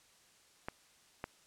clicks, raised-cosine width 0.5 ms, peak -23 dBFS, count 2, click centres 0.685 / 1.241 s, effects white hiss -65 dBFS RMS until 1.46 s + low-pass 9000 Hz 12 dB/octave

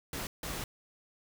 pink noise bursts at uneven times, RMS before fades -38 dBFS, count 2, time 0.13-0.27 / 0.43-0.64 s, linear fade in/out 2 ms, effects none

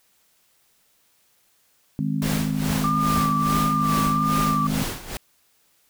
harmonic tone, 52 Hz, G#1, 3 cents sharp, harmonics 3 / 4 / 5, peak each -25 / -26 / -27 dBFS, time 1.99-4.83 s, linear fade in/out 0 ms
pink noise with tremolo, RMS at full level -27 dBFS, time 2.22-5.17 s, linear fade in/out 0 ms, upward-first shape sine, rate 2.4 Hz, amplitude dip 80%
sine tone with vibrato, 1185 Hz, D6, 15 cents sharp, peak -21 dBFS, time 2.84-4.67 s, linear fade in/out 2 ms, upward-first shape sine, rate 1.5 Hz, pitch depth 32 cents each way
effects white hiss -63 dBFS RMS until 5.89 s

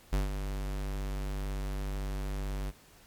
square tone with ADSR envelope, 49 Hz, G1, in tune, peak -25 dBFS, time 0.12-2.72 s, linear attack 15 ms, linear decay 150 ms, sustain -8 dB, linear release 33 ms, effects pink hiss -58 dBFS RMS until 3.06 s + MP3 96 kbps

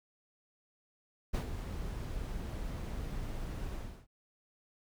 brown noise with ADSR envelope, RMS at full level -30 dBFS, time 1.33-4.07 s, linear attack 18 ms, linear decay 100 ms, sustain -9 dB, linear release 320 ms, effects none

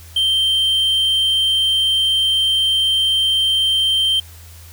triangle tone, 3136 Hz, G7, in tune, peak -12 dBFS, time 0.16-4.2 s, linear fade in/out 5 ms, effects added 83 Hz sine -38 dBFS peak until 4.72 s + white hiss -44 dBFS RMS until 4.72 s

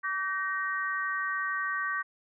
sine tone cluster, 1149 / 1540 / 1873 Hz, D6 / G6 / A#6, -38 / -31 / +8 cents, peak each -33 / -33 / -33 dBFS, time 0.03-2.03 s, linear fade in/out 20 ms, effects none

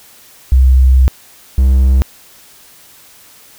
sine / triangle tone pair in turn, 64.7 / 65.34 Hz, C2 / C2, -19 / -2 cents, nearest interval unison, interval 17 cents, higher second, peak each -4 dBFS, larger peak neither, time 0.52-1.08 / 1.58-2.02 s, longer first, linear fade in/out 0 ms, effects white hiss -42 dBFS RMS until 3.58 s

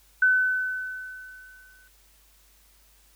sine tone with exponential decay, 1511 Hz, F#6, 36 cents sharp, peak -15 dBFS, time 0.22-1.88 s, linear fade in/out 5 ms, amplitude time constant 360 ms, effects added 50 Hz sine -60 dBFS peak until 3.15 s + white hiss -60 dBFS RMS until 3.15 s

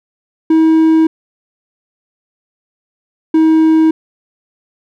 triangle tone pair in turn, 320.3 / 318.5 Hz, E4 / D#4, -50 / +41 cents, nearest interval unison, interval 9 cents, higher first, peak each -4 dBFS, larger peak neither, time 0.5-1.07 / 3.34-3.91 s, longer neither, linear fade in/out 5 ms, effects none

